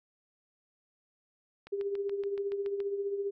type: click train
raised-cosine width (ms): 0.3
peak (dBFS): -32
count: 9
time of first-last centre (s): 1.67-2.803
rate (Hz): 7.06
type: tone with tremolo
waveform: sine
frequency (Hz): 400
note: G4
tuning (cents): +35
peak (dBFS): -28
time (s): 1.72-3.31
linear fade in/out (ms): 10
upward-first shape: triangle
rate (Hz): 15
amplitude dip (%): 60
effects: none